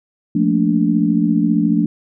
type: chord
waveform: sine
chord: Bb major seventh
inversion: second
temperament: just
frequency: 174.81 / 218.5 / 233.1 / 291.4 Hz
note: F3 / A3 / Bb3 / D4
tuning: +2 / -12 / 0 / -13 cents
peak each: -18 / -17 / -21 / -17 dBFS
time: 0.35-1.86 s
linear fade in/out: 5 ms
effects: none